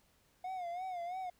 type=tone with vibrato; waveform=triangle; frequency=720 Hz; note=F#5; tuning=47 cents flat; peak=-36 dBFS; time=0.44-1.3 s; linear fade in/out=5 ms; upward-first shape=sine; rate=3 Hz; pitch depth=89 cents each way; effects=pink hiss -71 dBFS RMS until 1.39 s